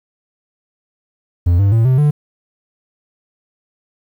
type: tone with pitch steps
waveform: triangle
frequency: 87 / 99.36 / 113.48 / 129.6 / 148.02 Hz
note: F2 / G2 / A#2 / C3 / D3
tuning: -6 / +24 / -46 / -16 / +14 cents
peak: -7 dBFS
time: 1.46-2.11 s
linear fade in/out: 10 ms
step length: 130 ms
effects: 8-bit